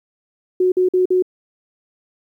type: tone bursts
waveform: sine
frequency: 367.2 Hz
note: F#4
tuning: 13 cents flat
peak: -12 dBFS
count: 4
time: 0.6-1.224 s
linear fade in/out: 5 ms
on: 120 ms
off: 48 ms
effects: 9-bit